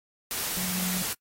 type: tone in noise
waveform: sine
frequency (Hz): 183.1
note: F#3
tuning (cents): -18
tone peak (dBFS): -30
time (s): 0.57-1.02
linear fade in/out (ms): 0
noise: white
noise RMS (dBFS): -31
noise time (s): 0.31-1.13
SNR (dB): -2
effects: noise-tail reverb RT60 0.1 s tail -23 dB re dry + AAC 48 kbps